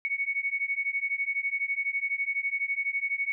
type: beating tone pair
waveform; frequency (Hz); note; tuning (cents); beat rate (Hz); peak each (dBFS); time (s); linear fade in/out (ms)
sine; 2217 / 2229; C#7 / C#7; 0 / +9; 12; -30; 0.05-3.32; 0
effects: none